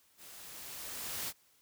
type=noise with level ramp; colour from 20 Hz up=white; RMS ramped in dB=-53 to -37 dBFS; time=0.17-1.33 s; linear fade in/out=50 ms; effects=white hiss -68 dBFS RMS until 1.61 s